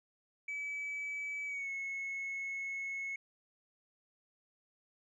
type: tone with pitch glide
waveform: sine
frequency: 2293 to 2188 Hz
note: D7 to C#7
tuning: -42 to -23 cents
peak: -35 dBFS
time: 0.48-3.16 s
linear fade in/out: 5 ms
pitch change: -81 cents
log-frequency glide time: 1.46-1.7 s
effects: tanh soft clip ceiling -35 dBFS